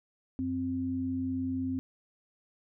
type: tone pair together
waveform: sine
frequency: 92.56 / 261.6 Hz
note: F#2 / C4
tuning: +1 / 0 cents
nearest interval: octave + tritone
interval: 1799 cents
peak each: -38 / -30 dBFS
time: 0.39-1.79 s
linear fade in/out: 0 ms
effects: none